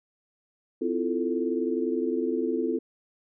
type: chord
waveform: sine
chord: F major seventh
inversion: second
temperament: equal with one note detuned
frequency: 257.6 / 329.6 / 349.2 / 440 Hz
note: C4 / E4 / F4 / A4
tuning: -27 / 0 / 0 / 0 cents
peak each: -30 dBFS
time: 0.81-2.79 s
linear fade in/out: 10 ms
effects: none